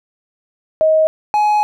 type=tone pair in turn; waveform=sine / triangle; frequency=630 / 840.9 Hz; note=D#5 / G#5; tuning=+21 / +21 cents; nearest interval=perfect fourth; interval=500 cents; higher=second; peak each=-9 dBFS; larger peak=neither; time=0.81-1.07 / 1.34-1.63 s; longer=second; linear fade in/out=0 ms; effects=none